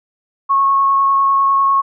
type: tone with vibrato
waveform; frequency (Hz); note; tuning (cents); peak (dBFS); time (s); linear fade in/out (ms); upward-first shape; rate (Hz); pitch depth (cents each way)
sine; 1097; C#6; -18; -10; 0.49-1.82; 20; sine; 10; 8
effects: none